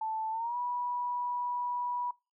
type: tone with pitch glide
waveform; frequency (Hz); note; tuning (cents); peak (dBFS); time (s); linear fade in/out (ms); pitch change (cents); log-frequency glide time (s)
sine; 880 to 976.4; A5 to B5; 0 to -20; -31; 0.01-2.11; 5; +180; 0.31-0.57
effects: noise-tail reverb RT60 0.3 s tail -25 dB re dry